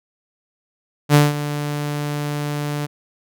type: tone with ADSR envelope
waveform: sawtooth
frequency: 146.83 Hz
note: D3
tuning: in tune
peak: -4 dBFS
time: 1.09-2.87 s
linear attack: 56 ms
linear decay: 180 ms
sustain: -14 dB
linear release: 21 ms
effects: none